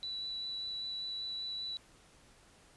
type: tone with vibrato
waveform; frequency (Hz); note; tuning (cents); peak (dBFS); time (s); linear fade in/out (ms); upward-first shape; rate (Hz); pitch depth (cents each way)
sine; 3951; B7; 0; -37; 0.03-1.77; 0; triangle; 5.1; 10
effects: pink hiss -62 dBFS RMS until 2.76 s + resampled to 24000 Hz